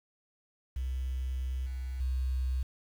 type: tone with level steps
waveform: sine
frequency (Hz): 64.5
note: C2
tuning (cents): -24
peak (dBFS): -30 / -33 / -27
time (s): 0.76-2.63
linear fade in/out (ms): 5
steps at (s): 1.66 / 2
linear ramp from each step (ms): 5
effects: tanh soft clip ceiling -24 dBFS + 9-bit